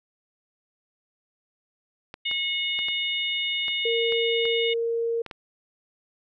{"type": "clicks", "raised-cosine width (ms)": 0.3, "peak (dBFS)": -21, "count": 9, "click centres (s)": [2.141, 2.313, 2.79, 2.885, 3.682, 4.123, 4.454, 5.263, 5.312]}
{"type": "harmonic tone", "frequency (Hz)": 726, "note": "F#5", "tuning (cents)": -33, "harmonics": [3, 4, 5], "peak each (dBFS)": [-29, -28, -30], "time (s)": [2.25, 4.74], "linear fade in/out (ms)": 10}
{"type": "tone", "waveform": "sine", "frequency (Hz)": 462.6, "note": "A#4", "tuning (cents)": -13, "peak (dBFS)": -23, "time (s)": [3.85, 5.22], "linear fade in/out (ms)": 5}
{"effects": []}